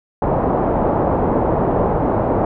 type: low-pass noise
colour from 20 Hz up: white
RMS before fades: -17 dBFS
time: 0.22-2.45 s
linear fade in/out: 2 ms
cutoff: 820 Hz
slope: 24 dB/octave
effects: none